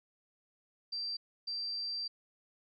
sine tone bursts at uneven times, 4699 Hz, D8, in tune, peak -35 dBFS, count 2, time 0.92-1.17 / 1.47-2.08 s, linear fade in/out 10 ms, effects none

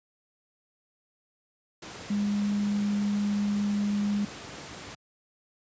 sine tone in noise, 204.7 Hz, G#3, 25 cents flat, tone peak -24 dBFS, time 2.1-4.25 s, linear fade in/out 5 ms, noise pink, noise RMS -41 dBFS, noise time 1.82-4.95 s, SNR +14 dB, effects high-pass 100 Hz 12 dB/octave + resampled to 16000 Hz

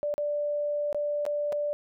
sine tone with dropouts, 587.3 Hz, D5, in tune, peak -26 dBFS, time 0.03-1.73 s, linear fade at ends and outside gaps 0 ms, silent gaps 0.14-0.18 / 0.928-0.946 / 1.253-1.264 / 1.523-1.527 s, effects none

